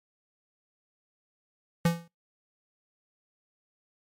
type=tone with exponential decay; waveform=square; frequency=169 Hz; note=E3; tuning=43 cents sharp; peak=-18 dBFS; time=1.85-2.08 s; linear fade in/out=5 ms; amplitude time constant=48 ms; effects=noise-tail reverb RT60 0.2 s tail -23 dB re dry + MP3 64 kbps